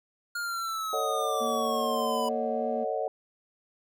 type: exponential sweep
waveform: square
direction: down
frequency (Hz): 1424 to 987.8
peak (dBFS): -31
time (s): 0.35-2.29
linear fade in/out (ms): 5
type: chord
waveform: sine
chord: D# half-diminished seventh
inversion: second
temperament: equal with one note detuned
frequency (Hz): 447.9 / 554.4 / 622.3 / 740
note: A4 / C#5 / D#5 / F#5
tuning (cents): +31 / 0 / 0 / 0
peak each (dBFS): -33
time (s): 0.93-3.08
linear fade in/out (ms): 2
type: tone with vibrato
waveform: triangle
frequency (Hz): 233.1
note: A#3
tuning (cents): 0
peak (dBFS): -32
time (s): 1.4-2.85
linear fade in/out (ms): 20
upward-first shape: sine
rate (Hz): 2.5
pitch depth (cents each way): 11
effects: none